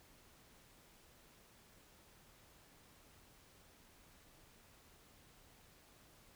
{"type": "silence", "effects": ["pink hiss -65 dBFS RMS until 6.35 s"]}